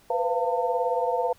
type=tone cluster; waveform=sine; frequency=489.8 / 508 / 691 / 902 Hz; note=B4 / B4 / F5 / A5; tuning=-14 / +49 / -19 / +43 cents; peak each=-28 dBFS; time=0.1-1.33 s; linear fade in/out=5 ms; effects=pink hiss -58 dBFS RMS until 1.38 s